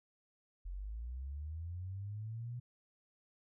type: linear sweep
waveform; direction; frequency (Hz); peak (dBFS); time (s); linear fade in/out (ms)
sine; up; 42.5 to 123.47; -40; 0.65-2.6; 10
effects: none